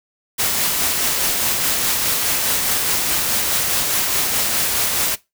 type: noise with tremolo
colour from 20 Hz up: white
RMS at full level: -18 dBFS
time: 0.38-5.16 s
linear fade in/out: 20 ms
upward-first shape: sine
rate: 4.8 Hz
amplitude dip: 25%
effects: noise-tail reverb RT60 0.2 s tail -19 dB re dry